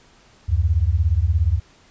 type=beating tone pair; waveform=sine; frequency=73.42 / 90.42 Hz; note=D2 / F#2; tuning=0 / -39 cents; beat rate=17 Hz; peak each=-18 dBFS; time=0.48-1.6 s; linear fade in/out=20 ms; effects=pink hiss -53 dBFS RMS until 1.9 s + resampled to 16000 Hz